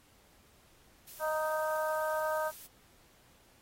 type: noise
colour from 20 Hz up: blue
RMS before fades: -49 dBFS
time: 1.07-2.67 s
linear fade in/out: 10 ms
type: harmonic tone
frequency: 311.1 Hz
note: D#4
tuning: in tune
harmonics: 2 / 3 / 4 / 5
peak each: -32 / -36 / -38 / -40 dBFS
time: 1.19-2.52 s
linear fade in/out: 50 ms
effects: pink hiss -64 dBFS RMS until 3.61 s + AAC 48 kbps